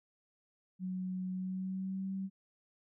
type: tone with pitch glide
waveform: sine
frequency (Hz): 185 to 192.3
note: F#3 to G3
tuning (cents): 0 to -33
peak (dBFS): -35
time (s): 0.79-2.3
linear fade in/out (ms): 50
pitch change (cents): +67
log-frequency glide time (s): 1.32-2.1
effects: none